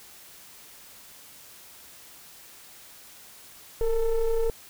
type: ring-modulated tone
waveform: triangle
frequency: 220 Hz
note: A3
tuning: in tune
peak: -16 dBFS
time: 3.81-4.5 s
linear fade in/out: 2 ms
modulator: 236 Hz
effects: white hiss -49 dBFS RMS until 4.69 s